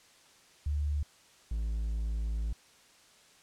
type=tone pair in turn; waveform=sine / triangle; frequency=73.42 / 55 Hz; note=D2 / A1; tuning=0 / 0 cents; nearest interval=perfect fourth; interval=500 cents; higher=first; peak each=-28 dBFS; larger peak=neither; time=0.66-1.03 / 1.51-2.53 s; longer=second; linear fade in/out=5 ms; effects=white hiss -60 dBFS RMS until 3.42 s + low-pass 8000 Hz 12 dB/octave